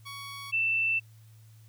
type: tone pair in turn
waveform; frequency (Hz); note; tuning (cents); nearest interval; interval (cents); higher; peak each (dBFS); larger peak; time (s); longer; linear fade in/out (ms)
15% pulse / sine; 1119 / 2667; C#6 / E7; +16 / +20; octave + minor third; 1504; second; -33 / -24; second; 0.05-0.52 / 0.52-1; second; 20
effects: added 110 Hz sine -51 dBFS peak until 1.68 s + white hiss -65 dBFS RMS until 1.68 s